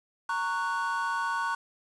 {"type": "chord", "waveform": "triangle", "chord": "F# major", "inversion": "first", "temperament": "just", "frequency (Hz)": [925, 1110, 1480], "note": ["A#5", "C#6", "F#6"], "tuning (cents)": [-14, 2, 0], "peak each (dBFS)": -30, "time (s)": [0.29, 1.55], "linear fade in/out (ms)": 5, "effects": ["resampled to 22050 Hz", "8-bit"]}